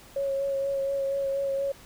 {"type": "tone with vibrato", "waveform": "sine", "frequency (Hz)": 550, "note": "C#5", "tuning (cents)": -14, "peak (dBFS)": -25, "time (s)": [0.16, 1.72], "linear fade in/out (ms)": 5, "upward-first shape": "sine", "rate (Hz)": 4.2, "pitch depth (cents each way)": 18, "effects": ["pink hiss -51 dBFS RMS until 1.85 s"]}